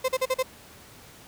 35% pulse tone bursts, 518 Hz, C5, 17 cents flat, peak -20 dBFS, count 5, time 0.04-0.429 s, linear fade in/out 10 ms, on 45 ms, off 41 ms, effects pink hiss -49 dBFS RMS until 1.27 s + high-pass 60 Hz 12 dB/octave

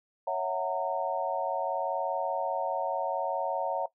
sine chord, F# dominant seventh, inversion second, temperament equal with one note detuned, 554.4 / 659.3 / 740 / 919 Hz, C#5 / E5 / F#5 / A#5, 0 / 0 / 0 / -25 cents, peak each -33 dBFS, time 0.27-3.86 s, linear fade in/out 5 ms, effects noise-tail reverb RT60 0.1 s tail -17 dB re dry

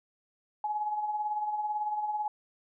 sine tone with tremolo, 844 Hz, G#5, 28 cents sharp, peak -27 dBFS, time 0.64-2.28 s, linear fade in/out 2 ms, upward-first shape sine, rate 18 Hz, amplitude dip 50%, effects none

